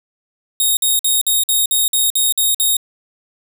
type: tone bursts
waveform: 5% pulse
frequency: 3729 Hz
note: A#7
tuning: in tune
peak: -5 dBFS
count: 10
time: 0.6-2.768 s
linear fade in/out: 2 ms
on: 170 ms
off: 52 ms
effects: none